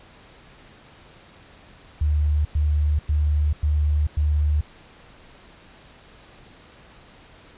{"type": "tone bursts", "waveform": "sine", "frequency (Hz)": 74.7, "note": "D2", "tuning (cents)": 30, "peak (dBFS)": -17, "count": 5, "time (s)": [2.01, 4.61], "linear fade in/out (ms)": 5, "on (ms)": 440, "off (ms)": 100, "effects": ["pink hiss -49 dBFS RMS until 7.57 s", "resampled to 8000 Hz"]}